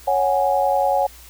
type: chord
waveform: sine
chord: C# suspended fourth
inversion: none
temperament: equal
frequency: 554.4 / 740 / 830.6 Hz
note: C#5 / F#5 / G#5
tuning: 0 / 0 / 0 cents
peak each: -20 dBFS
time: 0.07-1.07 s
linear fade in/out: 10 ms
effects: added 60 Hz sine -45 dBFS peak until 1.29 s + white hiss -45 dBFS RMS until 1.29 s